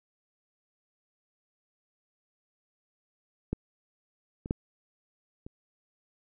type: clicks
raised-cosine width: 3 ms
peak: -16 / -26 / -13 / -29 dBFS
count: 4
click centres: 3.53 / 4.459 / 4.509 / 5.465 s
effects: none